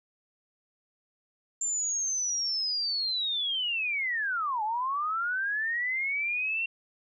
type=linear two-way sweep; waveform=sine; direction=down then up; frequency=7310 to 830.6 to 2738 Hz; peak=-27 dBFS; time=1.61-6.66 s; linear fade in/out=5 ms; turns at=4.63 s; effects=none